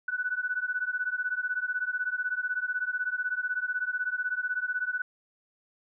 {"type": "beating tone pair", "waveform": "sine", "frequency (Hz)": [1480, 1496], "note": ["F#6", "F#6"], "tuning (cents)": [0, 19], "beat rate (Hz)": 16, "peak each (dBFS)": -31, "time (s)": [0.08, 5.02], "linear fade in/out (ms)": 5, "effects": []}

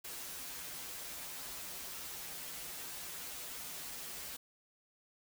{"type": "noise with comb filter", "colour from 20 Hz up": "white", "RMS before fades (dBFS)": -45, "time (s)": [0.04, 4.37], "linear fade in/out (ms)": 10, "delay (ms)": 9.3, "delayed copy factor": -0.8, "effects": []}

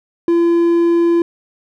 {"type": "tone", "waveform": "triangle", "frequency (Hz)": 340, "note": "F4", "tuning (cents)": -46, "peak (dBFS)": -8, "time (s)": [0.28, 1.22], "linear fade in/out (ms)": 2, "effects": []}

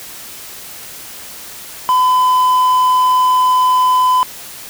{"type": "tone", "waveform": "triangle", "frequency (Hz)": 1010, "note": "B5", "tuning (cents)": 39, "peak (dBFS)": -7, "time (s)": [1.89, 4.23], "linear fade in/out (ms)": 0, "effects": ["white hiss -32 dBFS RMS until 4.69 s"]}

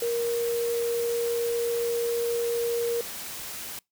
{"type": "tone in noise", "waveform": "sine", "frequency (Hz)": 469.9, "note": "A#4", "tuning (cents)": 14, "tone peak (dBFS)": -24, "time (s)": [0.02, 3.01], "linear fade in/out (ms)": 2, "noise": "white", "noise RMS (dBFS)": -37, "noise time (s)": [0, 3.79], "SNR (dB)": 10, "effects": ["noise-tail reverb RT60 0.2 s tail -26 dB re dry"]}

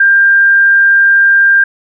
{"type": "tone", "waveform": "sine", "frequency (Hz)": 1594, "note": "G6", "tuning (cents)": 28, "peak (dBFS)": -4, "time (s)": [0, 1.64], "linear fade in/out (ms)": 5, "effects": []}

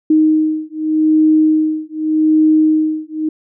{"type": "beating tone pair", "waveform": "sine", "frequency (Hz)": [311.1, 311.94], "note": ["D#4", "D#4"], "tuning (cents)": [0, 5], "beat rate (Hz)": 0.84, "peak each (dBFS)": -13, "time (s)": [0.1, 3.29], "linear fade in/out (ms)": 5, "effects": []}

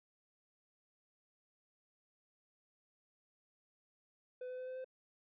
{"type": "tone with pitch steps", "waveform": "triangle", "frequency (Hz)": [503, 506.5, 510, 513.6, 517.1], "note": ["B4", "B4", "C5", "C5", "C5"], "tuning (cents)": [32, 44, -44, -32, -20], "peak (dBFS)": -40, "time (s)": [4.41, 4.845], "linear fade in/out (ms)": 5, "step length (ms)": 87, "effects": ["resampled to 8000 Hz"]}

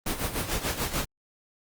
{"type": "noise with tremolo", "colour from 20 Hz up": "pink", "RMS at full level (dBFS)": -27, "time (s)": [0.06, 1.05], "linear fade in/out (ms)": 5, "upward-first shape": "sine", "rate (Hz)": 6.8, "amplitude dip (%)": 70, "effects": ["Opus 32 kbps"]}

